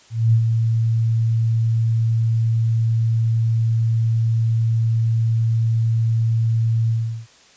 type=tone with ADSR envelope; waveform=sine; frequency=113.6 Hz; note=A#2; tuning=44 cents flat; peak=-10 dBFS; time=0.1-7.27 s; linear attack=230 ms; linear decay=80 ms; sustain=-5 dB; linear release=380 ms; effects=white hiss -50 dBFS RMS until 7.56 s + resampled to 16000 Hz